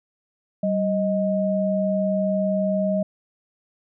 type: tone pair together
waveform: sine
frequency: 192.7 / 625 Hz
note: G3 / D#5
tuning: -29 / +8 cents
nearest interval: octave + minor sixth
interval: 2037 cents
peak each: -22 dBFS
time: 0.63-3.03 s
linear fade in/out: 5 ms
effects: none